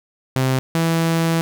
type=tone pair in turn; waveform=sawtooth; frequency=130.81 / 164.81 Hz; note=C3 / E3; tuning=0 / 0 cents; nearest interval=major third; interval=400 cents; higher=second; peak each=-12 dBFS; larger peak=neither; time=0.36-0.59 / 0.75-1.41 s; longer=second; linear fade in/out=0 ms; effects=none